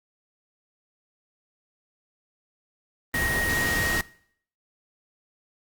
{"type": "tone in noise", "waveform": "sine", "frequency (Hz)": 1878, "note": "A#6", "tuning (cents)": 12, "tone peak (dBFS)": -25, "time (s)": [3.14, 4.01], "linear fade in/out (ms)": 2, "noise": "pink", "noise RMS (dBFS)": -28, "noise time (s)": [3.14, 4.01], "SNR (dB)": 0, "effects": ["noise-tail reverb RT60 0.6 s tail -21 dB re dry", "Opus 32 kbps"]}